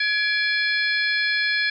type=harmonic tone with a mistuned harmonic; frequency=843 Hz; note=G#5; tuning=26 cents sharp; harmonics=2 / 3 / 4 / 5 / 6; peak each=-22 / -25 / -31 / -28 / -32 dBFS; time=0-1.7 s; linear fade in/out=5 ms; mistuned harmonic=3; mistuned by=-130 cents; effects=none